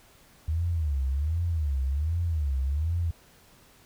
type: tone with vibrato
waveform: sine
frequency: 75.5 Hz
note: D2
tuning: 48 cents sharp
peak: -24 dBFS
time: 0.48-3.11 s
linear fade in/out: 5 ms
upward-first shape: sine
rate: 1.3 Hz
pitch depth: 230 cents each way
effects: pink hiss -57 dBFS RMS until 3.85 s